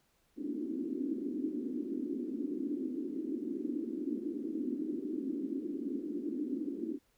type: band-pass noise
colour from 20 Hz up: white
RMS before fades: -37 dBFS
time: 0.36-6.99 s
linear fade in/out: 50 ms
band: 250 to 330 Hz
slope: 48 dB/octave
effects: pink hiss -73 dBFS RMS until 7.17 s